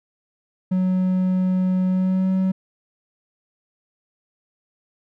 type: tone with pitch glide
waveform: triangle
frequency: 185 to 188.45 Hz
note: F#3 to F#3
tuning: 0 to +32 cents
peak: -15 dBFS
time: 0.71-2.52 s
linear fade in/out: 10 ms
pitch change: +32 cents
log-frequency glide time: 1.88-2.3 s
effects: none